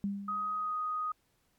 sine tone with exponential decay, 200 Hz, G3, 35 cents sharp, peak -28 dBFS, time 0.04-0.73 s, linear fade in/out 0 ms, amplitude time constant 150 ms
sine tone with pitch glide, 1256 to 1246.6 Hz, D#6 to D#6, +16 to +3 cents, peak -31 dBFS, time 0.28-1.12 s, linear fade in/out 5 ms, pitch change -13 cents, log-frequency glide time 0.55-0.71 s
effects pink hiss -73 dBFS RMS until 1.58 s + MP3 96 kbps

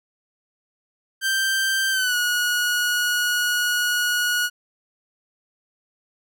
sawtooth tone with pitch glide, 1568 to 1454.6 Hz, G6 to F#6, 0 to -30 cents, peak -16 dBFS, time 1.21-4.5 s, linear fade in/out 50 ms, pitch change -130 cents, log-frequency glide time 1.91-2.16 s, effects none

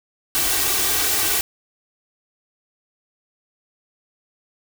white noise with comb filter, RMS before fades -20 dBFS, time 0.35-1.41 s, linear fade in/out 0 ms, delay 2.6 ms, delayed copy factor +0.75, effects none

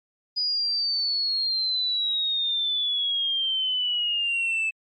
sine exponential sweep, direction down, 4954 to 2616 Hz, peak -20 dBFS, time 0.36-4.71 s, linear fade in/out 20 ms, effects tanh soft clip ceiling -21 dBFS + MP3 32 kbps

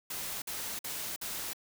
white noise bursts, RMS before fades -38 dBFS, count 4, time 0.1-1.533 s, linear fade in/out 5 ms, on 320 ms, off 51 ms, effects none

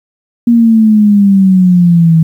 sine exponential sweep, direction down, 238 to 160 Hz, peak -3 dBFS, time 0.47-2.23 s, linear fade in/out 5 ms, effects 7-bit

